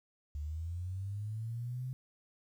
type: linear sweep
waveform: sine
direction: up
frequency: 71.7 to 130.81 Hz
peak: -36 dBFS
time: 0.35-1.93 s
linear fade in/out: 0 ms
effects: 11-bit